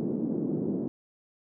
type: band-pass noise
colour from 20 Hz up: white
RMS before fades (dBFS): -30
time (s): 0-0.88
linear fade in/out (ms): 0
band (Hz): 170 to 340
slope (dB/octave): 24
effects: none